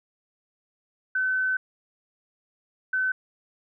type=tone pair in turn; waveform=sine; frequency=1520 / 1520 Hz; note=F#6 / F#6; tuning=+46 / +46 cents; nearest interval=unison; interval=0 cents; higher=neither; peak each=-22 dBFS; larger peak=neither; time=1.15-1.57 / 2.93-3.12 s; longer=first; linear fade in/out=5 ms; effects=none